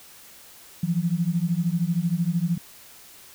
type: beating tone pair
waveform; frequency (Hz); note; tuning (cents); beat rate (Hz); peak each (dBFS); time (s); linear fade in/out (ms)
sine; 164.81 / 177.81; E3 / F3; 0 / +31; 13; -24; 0.83-2.58; 5
effects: white hiss -48 dBFS RMS until 3.34 s